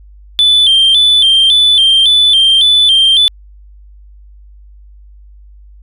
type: tone with vibrato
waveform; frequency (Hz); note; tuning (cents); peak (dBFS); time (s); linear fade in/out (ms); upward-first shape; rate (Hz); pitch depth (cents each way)
sine; 3322; G#7; 0; -3; 0.39-3.28; 0; square; 1.8; 84
effects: tanh soft clip ceiling -3 dBFS + added 50 Hz sine -35 dBFS peak until 5.82 s